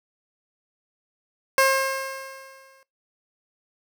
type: tone with exponential decay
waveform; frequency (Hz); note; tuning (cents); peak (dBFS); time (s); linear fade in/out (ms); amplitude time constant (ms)
15% pulse; 535; C5; +38; -8; 1.58-2.83; 1; 270
effects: noise-tail reverb RT60 0.2 s tail -22 dB re dry